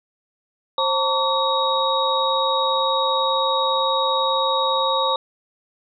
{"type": "tone cluster", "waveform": "sine", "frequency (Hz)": [532, 905, 1137, 3785], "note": ["C5", "A5", "C#6", "A#7"], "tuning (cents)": [29, 48, 44, 26], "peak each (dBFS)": -23, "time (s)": [0.78, 5.16], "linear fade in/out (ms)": 2, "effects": []}